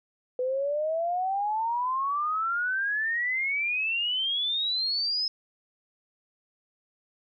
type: exponential sweep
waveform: sine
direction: up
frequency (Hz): 497.3 to 5180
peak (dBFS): -25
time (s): 0.39-5.28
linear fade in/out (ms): 2
effects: none